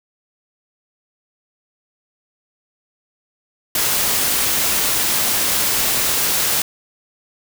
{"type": "noise", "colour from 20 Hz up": "white", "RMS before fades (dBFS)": -18, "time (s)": [3.75, 6.62], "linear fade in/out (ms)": 2, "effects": []}